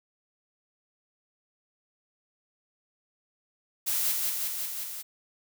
blue noise with echo, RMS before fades -28 dBFS, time 3.86-4.13 s, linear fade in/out 20 ms, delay 180 ms, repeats 5, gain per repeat -2 dB, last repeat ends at 5.03 s, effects none

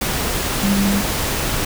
sine tone in noise, 198.8 Hz, G3, 25 cents sharp, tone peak -15 dBFS, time 0.63-1.01 s, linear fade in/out 5 ms, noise pink, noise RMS -21 dBFS, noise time 0.01-1.65 s, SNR +3 dB, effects none

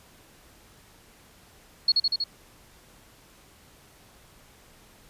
sine tone with echo, 4335 Hz, C#8, 39 cents flat, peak -16 dBFS, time 1.88-1.92 s, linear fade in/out 5 ms, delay 80 ms, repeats 4, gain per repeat -2 dB, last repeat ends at 2.24 s, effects pink hiss -55 dBFS RMS until 5.09 s + resampled to 32000 Hz

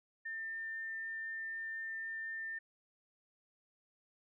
sine tone, 1799 Hz, A6, 38 cents sharp, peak -39 dBFS, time 0.25-2.59 s, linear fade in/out 10 ms, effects none

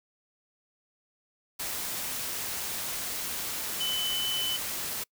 sine tone in noise, 3020 Hz, F#7, 35 cents sharp, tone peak -28 dBFS, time 3.8-4.57 s, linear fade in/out 10 ms, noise white, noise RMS -34 dBFS, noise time 1.59-5.04 s, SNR +3 dB, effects noise-tail reverb RT60 0.1 s tail -26 dB re dry

